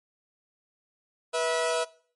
sawtooth tone pair together, 487.4 / 650.6 Hz, B4 / E5, -23 / -23 cents, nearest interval perfect fourth, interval 500 cents, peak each -24 dBFS, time 1.33-1.85 s, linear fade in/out 20 ms, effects noise-tail reverb RT60 0.5 s tail -21 dB re dry + MP3 48 kbps

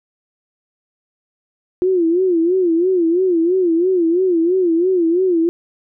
sine tone with vibrato, 351.3 Hz, F4, 10 cents sharp, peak -12 dBFS, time 1.82-5.49 s, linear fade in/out 0 ms, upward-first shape sine, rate 3 Hz, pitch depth 130 cents each way, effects none

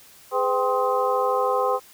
sine tone cluster, 413.8 / 507 / 785 / 1047 / 1262 Hz, G#4 / B4 / G5 / C6 / D#6, -6 / +45 / +2 / +1 / +24 cents, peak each -28 / -23 / -26 / -25 / -29 dBFS, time 0.31-1.8 s, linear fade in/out 50 ms, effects white hiss -50 dBFS RMS until 1.93 s

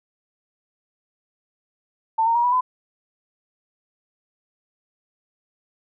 sine tone with pitch steps, 894 / 921.8 / 950.4 / 980 / 1010.5 Hz, A5 / A#5 / A#5 / B5 / B5, +27 / -20 / +33 / -14 / +39 cents, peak -16 dBFS, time 2.18-2.61 s, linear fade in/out 10 ms, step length 86 ms, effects none

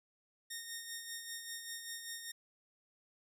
10% pulse tone with tremolo, 1845 Hz, A#6, 18 cents flat, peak -32 dBFS, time 0.5-2.32 s, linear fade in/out 10 ms, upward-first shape sine, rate 5.1 Hz, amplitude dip 50%, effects none

